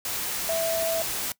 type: tone in noise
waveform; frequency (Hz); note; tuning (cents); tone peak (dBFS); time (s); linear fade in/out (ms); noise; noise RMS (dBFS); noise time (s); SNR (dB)
sine; 658; E5; -3; -24; 0.49-1.02; 2; white; -30; 0.05-1.32; +3
effects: noise-tail reverb RT60 0.1 s tail -20 dB re dry